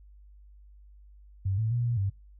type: tone with pitch steps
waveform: sine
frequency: 96.5 / 110.9 / 120.2 / 119.1 / 98.4 Hz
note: G2 / A2 / B2 / A#2 / G2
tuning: -27 / +14 / -46 / +38 / +7 cents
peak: -25 dBFS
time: 1.45-2.1 s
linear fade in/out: 10 ms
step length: 130 ms
effects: noise-tail reverb RT60 0.2 s tail -22 dB re dry + added 50 Hz sine -50 dBFS peak until 2.39 s